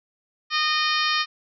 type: harmonic tone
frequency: 614 Hz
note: D#5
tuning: 23 cents flat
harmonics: 2 / 3 / 4 / 5 / 6 / 7 / 8 / 9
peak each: -25 / -27 / -28 / -29 / -30 / -30 / -31 / -32 dBFS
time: 0.5-1.26 s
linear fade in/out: 50 ms
effects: none